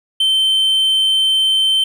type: tone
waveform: triangle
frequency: 3099 Hz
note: G7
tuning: 21 cents flat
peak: -10 dBFS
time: 0.2-1.84 s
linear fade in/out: 5 ms
effects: none